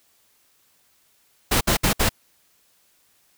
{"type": "noise bursts", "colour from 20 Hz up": "pink", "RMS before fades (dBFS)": -19, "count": 4, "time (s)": [1.51, 2.093], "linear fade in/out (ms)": 10, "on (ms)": 100, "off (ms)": 61, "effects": ["white hiss -62 dBFS RMS until 3.37 s"]}